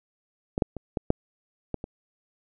clicks, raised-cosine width 2 ms, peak -13 / -7 / -21 / -13 / -6 / -15 / -21 dBFS, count 7, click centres 0.579 / 0.622 / 0.767 / 0.972 / 1.104 / 1.743 / 1.841 s, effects none

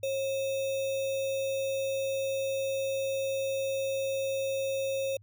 sine tone with sample-and-hold, 541 Hz, C#5, 42 cents flat, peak -28 dBFS, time 0.03-5.17 s, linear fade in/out 5 ms, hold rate 3150 Hz, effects added 102 Hz sine -53 dBFS peak until 5.22 s

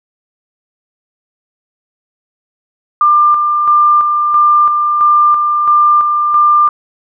sine tone with tremolo, 1194 Hz, D6, 28 cents sharp, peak -5 dBFS, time 3.01-6.69 s, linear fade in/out 2 ms, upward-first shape square, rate 1.5 Hz, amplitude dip 40%, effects none

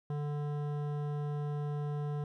sine tone with hard clipping, 146.83 Hz, D3, in tune, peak -35 dBFS, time 0.1-2.24 s, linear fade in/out 2 ms, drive 14 dB, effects none

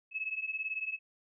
sine beating tone pair, 2574 / 2592 Hz, E7 / E7, -42 / -30 cents, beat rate 18 Hz, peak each -38 / -36 dBFS, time 0.11-0.99 s, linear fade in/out 50 ms, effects none

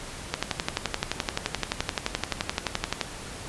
click train, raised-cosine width 0.2 ms, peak -7 dBFS, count 32, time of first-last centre 0.34-3.012 s, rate 11.6 Hz, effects pink hiss -39 dBFS RMS until 3.48 s + resampled to 24000 Hz

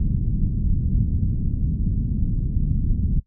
pink low-pass noise, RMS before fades -21 dBFS, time 0-3.2 s, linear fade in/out 5 ms, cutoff 200 Hz, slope 24 dB/octave, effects noise-tail reverb RT60 0.1 s tail -19 dB re dry

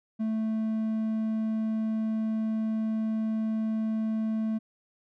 triangle tone, 220 Hz, A3, in tune, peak -24 dBFS, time 0.19-4.59 s, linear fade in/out 20 ms, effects none

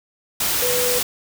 sine tone in noise, 493.9 Hz, B4, in tune, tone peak -21 dBFS, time 0.62-0.99 s, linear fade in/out 5 ms, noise white, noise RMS -21 dBFS, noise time 0.4-1.03 s, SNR -3 dB, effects none

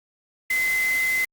sine tone in noise, 2048 Hz, C7, 38 cents flat, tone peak -20 dBFS, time 0.5-1.25 s, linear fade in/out 5 ms, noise white, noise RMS -33 dBFS, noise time 0.5-1.25 s, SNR +10 dB, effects Opus 48 kbps

